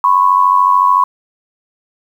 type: tone pair together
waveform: sine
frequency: 1001 / 1094.6 Hz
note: B5 / C#6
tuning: +23 / -22 cents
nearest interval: major second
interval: 155 cents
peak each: -10 dBFS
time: 0.04-1.04 s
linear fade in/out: 2 ms
effects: 7-bit

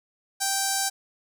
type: tone with notch filter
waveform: 5% pulse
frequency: 782 Hz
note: G5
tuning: 4 cents flat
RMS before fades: -26 dBFS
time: 0.4-0.9 s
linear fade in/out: 20 ms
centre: 2700 Hz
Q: 0.77
effects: none

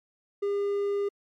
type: tone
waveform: triangle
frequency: 403.6 Hz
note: G#4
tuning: 49 cents flat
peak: -23 dBFS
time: 0.42-1.09 s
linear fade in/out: 10 ms
effects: MP3 64 kbps

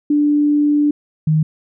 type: tone pair in turn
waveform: sine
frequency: 294.1 / 155.79 Hz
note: D4 / D#3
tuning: +3 / +3 cents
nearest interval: major seventh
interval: 1100 cents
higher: first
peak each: -11 dBFS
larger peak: neither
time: 0.1-0.91 / 1.27-1.43 s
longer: first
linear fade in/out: 5 ms
effects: none

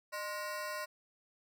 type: ring-modulated tone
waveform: 25% pulse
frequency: 830.6 Hz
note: G#5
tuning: in tune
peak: -31 dBFS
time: 0.12-0.86 s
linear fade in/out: 20 ms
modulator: 221 Hz
effects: none

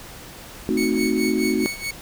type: chord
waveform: sine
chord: A diminished seventh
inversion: none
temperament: equal with one note detuned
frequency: 221.4 / 261.6 / 311.1 / 370 Hz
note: A3 / C4 / Eb4 / Gb4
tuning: +11 / 0 / 0 / 0 cents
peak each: -24 dBFS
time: 0.69-1.66 s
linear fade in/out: 0 ms
type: tone with tremolo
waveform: sawtooth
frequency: 2217 Hz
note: C#7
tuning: in tune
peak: -21 dBFS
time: 0.77-1.91 s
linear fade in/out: 5 ms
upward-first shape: sine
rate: 4.7 Hz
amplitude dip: 80%
effects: pink hiss -40 dBFS RMS until 2.01 s

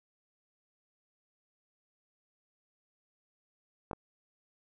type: clicks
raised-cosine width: 1 ms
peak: -23 dBFS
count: 2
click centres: 3.912 / 3.932 s
effects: none

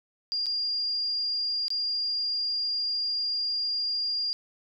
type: tone with dropouts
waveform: sine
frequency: 4809 Hz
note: D8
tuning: 40 cents sharp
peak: -26 dBFS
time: 0.32-4.33 s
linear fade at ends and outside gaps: 0 ms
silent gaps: 0.459-0.466 / 1.682-1.704 s
effects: none

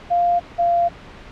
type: tone pair in turn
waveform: sine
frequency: 698.5 / 690.5 Hz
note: F5 / F5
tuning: 0 / -20 cents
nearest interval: unison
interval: 20 cents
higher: first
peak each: -14 dBFS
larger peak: neither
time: 0.1-0.4 / 0.58-0.89 s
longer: second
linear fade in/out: 20 ms
effects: pink hiss -40 dBFS RMS until 1.31 s + low-pass 3000 Hz 12 dB/octave

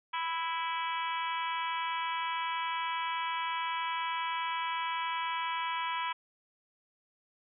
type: harmonic tone with a mistuned harmonic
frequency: 329.6 Hz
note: E4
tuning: in tune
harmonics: 3 / 4 / 5 / 6 / 7 / 8 / 9 / 10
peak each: -33 / -41 / -43 / -45 / -41 / -46 / -45 / -44 dBFS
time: 0.13-6.13 s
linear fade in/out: 10 ms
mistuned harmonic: 8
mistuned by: -21 cents
effects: none

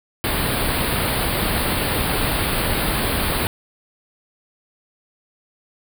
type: band-stop noise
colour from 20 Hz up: pink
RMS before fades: -21 dBFS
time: 0.24-3.47 s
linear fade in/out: 0 ms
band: 4700 to 8600 Hz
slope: 96 dB/octave
effects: none

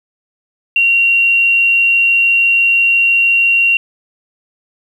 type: tone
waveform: sine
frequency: 2753 Hz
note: F7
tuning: 25 cents flat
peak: -8 dBFS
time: 0.76-3.77 s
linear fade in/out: 2 ms
effects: 7-bit

